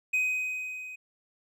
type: tone with level ramp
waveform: triangle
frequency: 2511 Hz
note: D#7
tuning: 15 cents sharp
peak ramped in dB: -21 to -38 dBFS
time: 0.13-0.96 s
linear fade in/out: 10 ms
effects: none